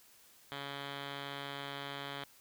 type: tone with low-pass filter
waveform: 5% pulse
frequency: 140.5 Hz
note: C#3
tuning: 24 cents sharp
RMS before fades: -43 dBFS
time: 0.52-2.24 s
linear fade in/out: 0 ms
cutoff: 3100 Hz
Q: 9.3
effects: white hiss -62 dBFS RMS until 2.4 s